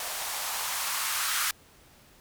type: noise with band-pass filter sweep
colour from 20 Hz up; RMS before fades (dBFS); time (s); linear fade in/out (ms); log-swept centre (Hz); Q
violet; -31; 0-1.51; 2; 650 to 1400; 2.2
effects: pink hiss -57 dBFS RMS until 2.2 s